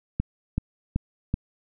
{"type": "click train", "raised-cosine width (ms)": 5, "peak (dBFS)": -11, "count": 4, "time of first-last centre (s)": [0.2, 1.341], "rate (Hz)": 2.63, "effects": []}